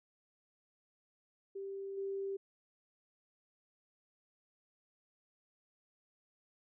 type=tone with level steps; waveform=sine; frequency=392 Hz; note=G4; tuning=in tune; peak=-40 / -36 dBFS; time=1.55-2.37 s; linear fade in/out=10 ms; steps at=1.97 s; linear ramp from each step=10 ms; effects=none